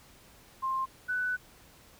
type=tone pair in turn; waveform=sine; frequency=1056 / 1493.4 Hz; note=C6 / F#6; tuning=+16 / +16 cents; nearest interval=tritone; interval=600 cents; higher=second; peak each=-28 dBFS; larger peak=neither; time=0.62-0.86 / 1.08-1.37 s; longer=second; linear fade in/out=20 ms; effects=pink hiss -57 dBFS RMS until 1.99 s